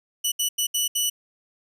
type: tone bursts at uneven times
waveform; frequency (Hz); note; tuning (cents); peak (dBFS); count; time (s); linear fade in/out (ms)
15% pulse; 2960; F#7; 0; -14; 5; 0.24-0.32 / 0.39-0.49 / 0.58-0.67 / 0.74-0.88 / 0.95-1.1; 10
effects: none